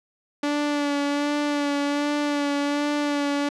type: tone with vibrato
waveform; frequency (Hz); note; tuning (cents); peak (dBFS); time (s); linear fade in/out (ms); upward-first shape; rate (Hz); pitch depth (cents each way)
sawtooth; 289.4; D4; -25; -18; 0.43-3.49; 5; sine; 1.3; 25
effects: low-pass 6000 Hz 12 dB/octave